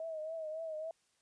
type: tone with vibrato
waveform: sine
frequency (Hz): 636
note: D#5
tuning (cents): +38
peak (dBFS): -38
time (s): 0-0.91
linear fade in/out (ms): 2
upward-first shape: triangle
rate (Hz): 3.6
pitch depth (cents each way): 69
effects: white hiss -75 dBFS RMS until 1.21 s + resampled to 22050 Hz

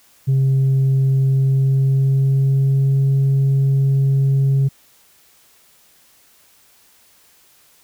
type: tone with pitch glide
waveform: sine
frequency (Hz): 134.2 to 136.39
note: C3 to C#3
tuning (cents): +44 to -28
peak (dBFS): -10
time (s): 0.27-4.69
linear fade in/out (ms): 20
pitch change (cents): +28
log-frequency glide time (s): 1.27-3.05
effects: tanh soft clip ceiling -11 dBFS + white hiss -53 dBFS RMS until 7.83 s

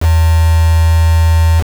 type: tone with quantisation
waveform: sine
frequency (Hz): 81.8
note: E2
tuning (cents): -13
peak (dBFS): -6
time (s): 0-1.64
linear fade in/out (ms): 50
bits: 3
effects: none

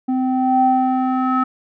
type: tone with low-pass filter sweep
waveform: square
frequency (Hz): 257.9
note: C4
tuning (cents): -25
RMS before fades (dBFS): -17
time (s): 0.08-1.44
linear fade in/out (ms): 10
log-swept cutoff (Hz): 550 to 1300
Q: 6.2
effects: none

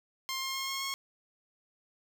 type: tone with pitch steps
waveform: 10% pulse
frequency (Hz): 1059 / 1066.4 / 1073.8 / 1081.3 / 1088.8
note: C6 / C6 / C6 / C#6 / C#6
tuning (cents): +21 / +33 / +45 / -43 / -31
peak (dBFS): -25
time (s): 0.29-0.94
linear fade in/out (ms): 0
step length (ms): 130
effects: none

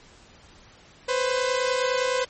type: tone pair together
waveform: sawtooth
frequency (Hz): 501.2 / 531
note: B4 / C5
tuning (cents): +25 / +25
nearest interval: minor second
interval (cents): 100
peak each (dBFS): -20 / -23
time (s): 1.08-2.25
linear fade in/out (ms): 10
effects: pink hiss -52 dBFS RMS until 2.29 s + MP3 32 kbps

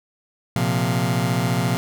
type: chord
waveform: sawtooth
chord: Bb suspended second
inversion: none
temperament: just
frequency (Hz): 116.54 / 131.11 / 174.81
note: Bb2 / C3 / F3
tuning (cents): 0 / +4 / +2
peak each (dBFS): -19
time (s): 0.56-1.77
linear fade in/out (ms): 0
effects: none

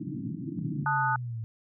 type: band-pass noise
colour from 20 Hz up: pink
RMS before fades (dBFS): -35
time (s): 0-0.85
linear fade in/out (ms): 10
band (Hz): 110 to 330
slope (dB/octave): 96
type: linear sweep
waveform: sine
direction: down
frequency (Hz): 158.3 to 110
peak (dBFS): -32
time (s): 0.59-1.44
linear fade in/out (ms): 0
type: chord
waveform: sine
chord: D# diminished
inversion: second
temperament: equal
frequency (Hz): 880 / 1244.5 / 1480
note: A5 / D#6 / F#6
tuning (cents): 0 / 0 / 0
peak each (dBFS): -27 / -30 / -29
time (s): 0.86-1.16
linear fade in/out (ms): 2
effects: none

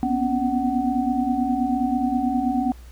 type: tone cluster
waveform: sine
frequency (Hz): 242.6 / 252 / 277.8 / 750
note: B3 / B3 / C#4 / F#5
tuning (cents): -31 / +35 / +4 / +23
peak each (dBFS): -25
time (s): 0.03-2.72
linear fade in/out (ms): 0
effects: added 60 Hz sine -40 dBFS peak until 2.91 s + pink hiss -53 dBFS RMS until 2.91 s

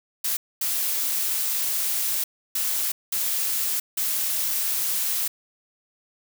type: noise bursts at uneven times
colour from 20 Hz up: blue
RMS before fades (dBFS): -25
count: 5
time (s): 0.24-0.37 / 0.61-2.24 / 2.55-2.92 / 3.12-3.8 / 3.97-5.28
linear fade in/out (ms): 5
effects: none

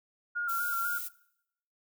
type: tone with vibrato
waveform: sine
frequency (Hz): 1400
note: F6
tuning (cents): +4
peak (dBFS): -29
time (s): 0.35-0.99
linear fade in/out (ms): 20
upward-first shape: square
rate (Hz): 4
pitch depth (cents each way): 32
type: noise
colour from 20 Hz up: violet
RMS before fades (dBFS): -38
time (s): 0.48-1.09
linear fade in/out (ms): 20
effects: noise-tail reverb RT60 0.8 s tail -21 dB re dry

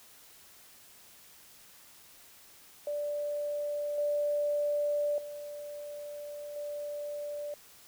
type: tone with level steps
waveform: sine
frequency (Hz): 586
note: D5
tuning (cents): -4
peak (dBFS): -31 / -27 / -39 / -35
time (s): 2.87-7.54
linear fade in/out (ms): 2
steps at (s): 3.98 / 5.18 / 6.56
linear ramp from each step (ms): 2
effects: white hiss -56 dBFS RMS until 7.87 s

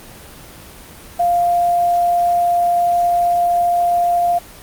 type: tone with quantisation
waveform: sine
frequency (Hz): 698.5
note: F5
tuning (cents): 0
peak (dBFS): -12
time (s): 1.19-4.39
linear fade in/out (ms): 10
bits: 6
effects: pink hiss -38 dBFS RMS until 4.62 s + Opus 24 kbps

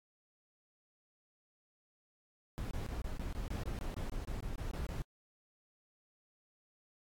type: noise bursts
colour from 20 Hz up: brown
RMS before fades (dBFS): -39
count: 16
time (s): 2.58-5.02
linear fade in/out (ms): 0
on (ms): 130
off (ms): 24
effects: AAC 64 kbps

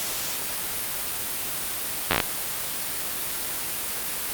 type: slowing click train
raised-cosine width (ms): 0.3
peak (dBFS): -3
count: 7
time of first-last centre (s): 2.11-2.202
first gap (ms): 10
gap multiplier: 1.17
effects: white hiss -29 dBFS RMS until 4.33 s + Opus 48 kbps

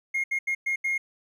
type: tone bursts at uneven times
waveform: triangle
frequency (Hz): 2142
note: C7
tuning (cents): +40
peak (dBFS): -21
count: 5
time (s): 0.14-0.24 / 0.31-0.39 / 0.47-0.55 / 0.66-0.76 / 0.84-0.98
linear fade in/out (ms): 10
effects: tanh soft clip ceiling -19 dBFS

